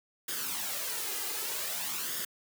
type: noise with flanger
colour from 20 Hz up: white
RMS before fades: -35 dBFS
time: 0.28-2.25 s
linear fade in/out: 5 ms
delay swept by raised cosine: 0.59 to 2.49 ms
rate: 0.53 Hz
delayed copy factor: +0.6
effects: high-pass 200 Hz 12 dB/octave